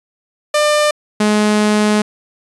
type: tone pair in turn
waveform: sawtooth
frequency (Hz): 598 / 211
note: D5 / G#3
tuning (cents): +31 / +28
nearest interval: octave + tritone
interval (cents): 1803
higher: first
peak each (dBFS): -7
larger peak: neither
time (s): 0.54-0.91 / 1.2-2.02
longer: second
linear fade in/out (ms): 5
effects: resampled to 24000 Hz